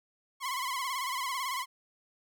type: tone with vibrato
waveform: sawtooth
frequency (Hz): 1046.5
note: C6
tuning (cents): 0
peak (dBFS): -28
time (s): 0.4-1.66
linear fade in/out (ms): 50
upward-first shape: sine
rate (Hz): 18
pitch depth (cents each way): 100
effects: none